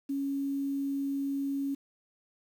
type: tone with quantisation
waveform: sine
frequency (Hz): 277.2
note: C#4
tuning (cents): 0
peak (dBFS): -29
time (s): 0.09-1.75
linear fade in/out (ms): 10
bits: 9
effects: none